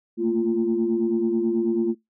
sine tone cluster, 222.6 / 231.8 / 345.7 Hz, A3 / A#3 / F4, +20 / -10 / -18 cents, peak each -25 / -26 / -21 dBFS, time 0.17-1.95 s, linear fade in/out 50 ms, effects noise-tail reverb RT60 0.2 s tail -26 dB re dry + tanh soft clip ceiling -12 dBFS

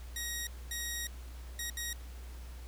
10% pulse tone bursts at uneven times, 1889 Hz, A#6, 22 cents sharp, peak -27 dBFS, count 4, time 0.16-0.47 / 0.71-1.07 / 1.59-1.7 / 1.77-1.93 s, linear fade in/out 2 ms, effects added 61 Hz sine -43 dBFS peak until 2.67 s + pink hiss -56 dBFS RMS until 2.67 s

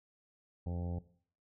harmonic tone, 87 Hz, F2, 6 cents flat, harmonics 1 / 2 / 3 / 4 / 5 / 6 / 7 / 8 / 9 / 10, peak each -36 / -41 / -49 / -56 / -52 / -52 / -57 / -61 / -55 / -65 dBFS, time 0.66-0.99 s, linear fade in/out 5 ms, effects noise-tail reverb RT60 0.5 s tail -17 dB re dry

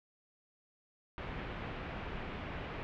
pink low-pass noise, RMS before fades -42 dBFS, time 1.18-2.83 s, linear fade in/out 0 ms, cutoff 2800 Hz, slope 24 dB/octave, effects none

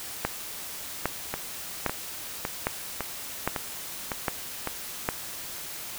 two click trains, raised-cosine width 0.5 ms, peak -13 / -9 dBFS, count 7 / 7, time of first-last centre 1.34-4.673 / 0.25-5.089 s, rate 1.8 / 1.24 Hz, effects white hiss -38 dBFS RMS until 5.98 s

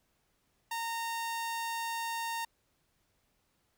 sawtooth tone, 920 Hz, A#5, 23 cents flat, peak -30 dBFS, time 0.71-2.45 s, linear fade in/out 5 ms, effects pink hiss -75 dBFS RMS until 3.77 s

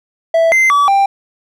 triangle tone with pitch steps, 659 / 2075 / 1146 / 790 Hz, E5 / C7 / D6 / G5, -1 / -15 / -43 / +13 cents, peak -6 dBFS, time 0.34-1.06 s, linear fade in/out 5 ms, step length 180 ms, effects none

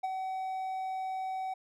triangle tone with ADSR envelope, 757 Hz, F#5, 39 cents sharp, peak -26 dBFS, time 0.03-1.54 s, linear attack 13 ms, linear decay 25 ms, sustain -5 dB, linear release 8 ms, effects none

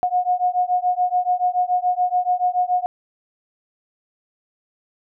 sine beating tone pair, 720 / 727 Hz, F#5 / F#5, -47 / -31 cents, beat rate 7 Hz, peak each -20 dBFS, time 0.03-2.86 s, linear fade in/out 0 ms, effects none

